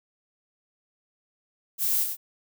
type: noise with echo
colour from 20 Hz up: violet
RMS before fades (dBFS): -25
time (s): 1.78-2.07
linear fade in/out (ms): 50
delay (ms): 100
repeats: 1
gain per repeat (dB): -6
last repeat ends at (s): 2.17
effects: none